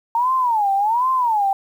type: tone with vibrato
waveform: sine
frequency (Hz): 905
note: A5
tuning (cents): +48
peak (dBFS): -15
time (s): 0.15-1.53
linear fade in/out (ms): 2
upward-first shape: sine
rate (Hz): 1.3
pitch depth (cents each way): 250
effects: 8-bit